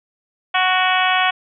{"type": "harmonic tone with a mistuned harmonic", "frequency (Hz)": 370, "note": "F#4", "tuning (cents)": 0, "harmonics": [2, 3, 4, 5, 6, 7, 8, 9], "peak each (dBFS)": [-19, -21, -22, -23, -24, -24, -25, -26], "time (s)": [0.54, 1.31], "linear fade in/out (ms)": 10, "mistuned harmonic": 6, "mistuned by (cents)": 31, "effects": []}